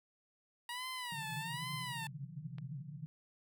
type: tone with vibrato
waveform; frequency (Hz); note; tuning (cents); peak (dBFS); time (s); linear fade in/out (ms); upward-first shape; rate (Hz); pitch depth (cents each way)
15% pulse; 946; A#5; +25; -34; 0.69-2.07; 2; sine; 1.2; 150
type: band-pass noise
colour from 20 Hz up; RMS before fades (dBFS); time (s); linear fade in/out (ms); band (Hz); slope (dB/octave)
pink; -46; 1.12-3.06; 0; 130 to 170; 96
type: click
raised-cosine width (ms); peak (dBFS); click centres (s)
0.3; -37; 2.584
effects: none